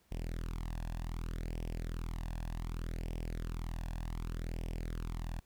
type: tone with flanger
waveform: sawtooth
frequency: 41.2 Hz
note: E1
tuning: in tune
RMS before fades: -39 dBFS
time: 0.11-5.4 s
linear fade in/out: 10 ms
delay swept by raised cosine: 0.36 to 1.17 ms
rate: 0.66 Hz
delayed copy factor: +0.75
effects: pink hiss -71 dBFS RMS until 5.45 s